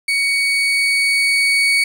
35% pulse tone with level ramp, 2239 Hz, C#7, 17 cents sharp, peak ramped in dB -13 to -10 dBFS, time 0.08-1.84 s, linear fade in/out 5 ms, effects low-pass 12000 Hz 12 dB/octave + 7-bit

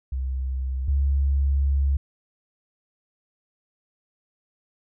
sine tone pair in turn, 65.3 / 69.18 Hz, C2 / C#2, -3 / -3 cents, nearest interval minor second, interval 100 cents, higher second, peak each -24 / -18 dBFS, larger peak second, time 0.12-0.88 / 0.88-1.97 s, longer second, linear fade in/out 5 ms, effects none

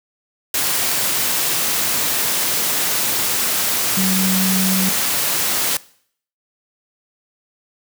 sine tone in noise, 188.8 Hz, F#3, 35 cents sharp, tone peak -17 dBFS, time 3.97-4.89 s, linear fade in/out 2 ms, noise white, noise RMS -19 dBFS, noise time 0.54-5.77 s, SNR -1 dB, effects noise-tail reverb RT60 0.6 s tail -21 dB re dry + high-pass 100 Hz 12 dB/octave

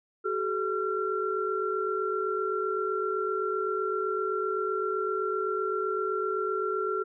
sine tone cluster, 379.4 / 427.2 / 1365 Hz, F#4 / G#4 / F6, +43 / +49 / -40 cents, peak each -31 dBFS, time 0.24-7.04 s, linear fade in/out 20 ms, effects none

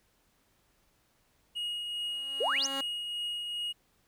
triangle tone with tremolo, 2880 Hz, F#7, 47 cents flat, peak -30 dBFS, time 1.55-3.73 s, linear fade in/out 20 ms, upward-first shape triangle, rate 2.5 Hz, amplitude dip 35%
10% pulse tone with exponential growth, 272.3 Hz, C#4, 31 cents flat, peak -25 dBFS, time 1.93-2.81 s, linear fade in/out 5 ms, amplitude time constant 190 ms
sine exponential sweep, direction up, 399.1 to 7040 Hz, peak -27 dBFS, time 2.4-2.67 s, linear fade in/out 10 ms
effects pink hiss -70 dBFS RMS until 4.07 s

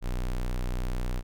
square tone, 30.87 Hz, B0, in tune, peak -28 dBFS, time 0.01-1.23 s, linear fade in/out 50 ms, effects none

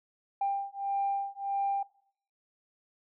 sine beating tone pair, 793 / 794.6 Hz, G5 / G5, +20 / +23 cents, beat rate 1.6 Hz, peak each -31 dBFS, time 0.41-1.83 s, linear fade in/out 5 ms, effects noise-tail reverb RT60 0.6 s tail -21 dB re dry + tanh soft clip ceiling -22 dBFS

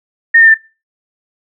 sine tone with pitch steps, 1837 / 1809.6 / 1782.6 Hz, A#6 / A6 / A6, -26 / +48 / +22 cents, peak -3 dBFS, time 0.34-0.544 s, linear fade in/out 10 ms, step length 68 ms, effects noise-tail reverb RT60 0.3 s tail -22 dB re dry

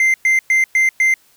triangle tone bursts, 2084 Hz, C7, 7 cents flat, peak -9 dBFS, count 5, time 0-1.14 s, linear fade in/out 2 ms, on 140 ms, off 110 ms, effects white hiss -54 dBFS RMS until 1.36 s

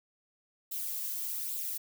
violet noise with flanger, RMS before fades -36 dBFS, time 0.71-1.78 s, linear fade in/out 10 ms, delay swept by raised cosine 0.25 to 1.95 ms, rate 1.2 Hz, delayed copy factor +0.5, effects none

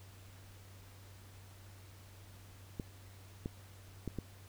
clicks, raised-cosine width 3 ms, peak -25 dBFS, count 4, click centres 2.798 / 3.459 / 4.077 / 4.187 s, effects added 96 Hz sine -54 dBFS peak until 4.48 s + pink hiss -60 dBFS RMS until 4.48 s

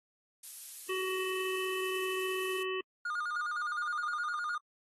violet noise, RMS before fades -42 dBFS, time 0.43-2.63 s, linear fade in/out 5 ms
harmonic tone, 375.1 Hz, F#4, 24 cents sharp, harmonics 1 / 3 / 5 / 7 / 8, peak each -34 / -41 / -43 / -41 / -43 dBFS, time 0.89-2.81 s, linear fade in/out 5 ms
triangle tone with vibrato, 1318.5 Hz, E6, in tune, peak -31 dBFS, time 3.05-4.58 s, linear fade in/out 5 ms, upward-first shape square, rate 9.7 Hz, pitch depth 140 cents each way
effects AAC 32 kbps

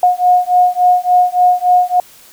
sine beating tone pair, 720 / 723.5 Hz, F#5 / F#5, -47 / -39 cents, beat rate 3.5 Hz, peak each -11 dBFS, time 0.03-2 s, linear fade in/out 2 ms, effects white hiss -42 dBFS RMS until 2.32 s

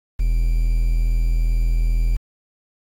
triangle tone with quantisation, 41.2 Hz, E1, in tune, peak -13 dBFS, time 0.19-2.17 s, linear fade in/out 10 ms, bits 7, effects AAC 48 kbps

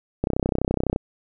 click train, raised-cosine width 2 ms, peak -8 dBFS, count 24, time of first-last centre 0.24-0.961 s, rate 31.9 Hz, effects none

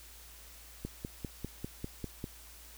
click train, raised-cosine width 3 ms, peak -24 dBFS, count 8, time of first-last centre 0.85-2.242 s, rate 5.03 Hz, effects added 57 Hz sine -55 dBFS peak until 2.77 s + white hiss -54 dBFS RMS until 2.77 s

